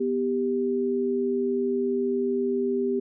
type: tone pair together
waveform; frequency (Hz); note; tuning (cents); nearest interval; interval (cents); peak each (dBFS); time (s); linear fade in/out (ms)
sine; 247 / 394.6; B3 / G4; 0 / +11; minor sixth; 811; -27 / -24; 0-3; 10
effects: none